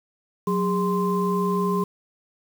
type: tone cluster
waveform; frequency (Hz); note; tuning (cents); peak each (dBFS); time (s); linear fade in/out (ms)
sine; 183.7 / 408.1 / 1042; F#3 / G#4 / C6; -12 / -30 / -7; -23 / -25 / -26; 0.47-1.84; 5
effects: 7-bit